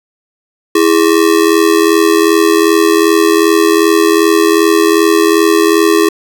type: ring-modulated tone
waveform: square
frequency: 370 Hz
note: F#4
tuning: in tune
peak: -4 dBFS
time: 0.75-6.09 s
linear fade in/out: 5 ms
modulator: 41.3 Hz
effects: 7-bit